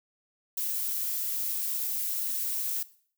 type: noise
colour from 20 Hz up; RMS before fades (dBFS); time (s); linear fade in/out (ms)
violet; -31; 0.57-2.83; 5
effects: noise-tail reverb RT60 0.5 s tail -17 dB re dry